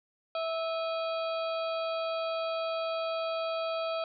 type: harmonic tone with a mistuned harmonic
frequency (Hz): 654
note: E5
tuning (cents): -14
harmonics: 1 / 2 / 4 / 5 / 6 / 7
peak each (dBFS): -31 / -37 / -43 / -45 / -47 / -48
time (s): 0.35-4.04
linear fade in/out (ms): 2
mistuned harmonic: 4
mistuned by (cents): -94
effects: none